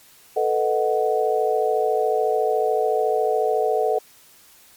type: chord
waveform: sine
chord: B dominant seventh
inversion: third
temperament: equal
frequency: 440 / 493.9 / 622.3 / 740 Hz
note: A4 / B4 / D#5 / F#5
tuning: 0 / 0 / 0 / 0 cents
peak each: -21 / -25 / -25 / -23 dBFS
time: 0.36-3.99 s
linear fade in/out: 10 ms
effects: white hiss -51 dBFS RMS until 4.76 s + MP3 96 kbps